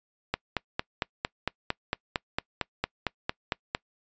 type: click train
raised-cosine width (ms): 0.3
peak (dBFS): -10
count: 16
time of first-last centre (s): 0.34-3.749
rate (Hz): 4.4
effects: noise-tail reverb RT60 0.1 s tail -25 dB re dry + resampled to 16000 Hz